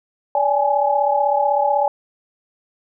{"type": "tone cluster", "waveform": "sine", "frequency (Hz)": [576, 815, 851], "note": ["D5", "G#5", "G#5"], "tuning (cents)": [-34, -33, 42], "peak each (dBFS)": -19, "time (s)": [0.35, 1.88], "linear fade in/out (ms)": 2, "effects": []}